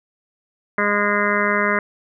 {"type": "harmonic tone", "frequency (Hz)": 205.5, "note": "G#3", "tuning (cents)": -18, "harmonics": [1, 2, 3, 5, 6, 7, 8, 9, 10], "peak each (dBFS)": [-25, -25, -25, -25, -25, -25, -25, -25, -25], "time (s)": [0.78, 1.79], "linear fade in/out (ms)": 2, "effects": []}